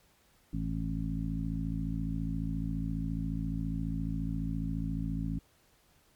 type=harmonic tone with a mistuned harmonic; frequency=54.5 Hz; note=A1; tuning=16 cents flat; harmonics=1 / 2 / 3 / 4 / 5; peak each=-36 / -39 / -35 / -40 / -38 dBFS; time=0.53-5.39 s; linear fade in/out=5 ms; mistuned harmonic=1; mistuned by=-140 cents; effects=pink hiss -66 dBFS RMS until 6.15 s + MP3 96 kbps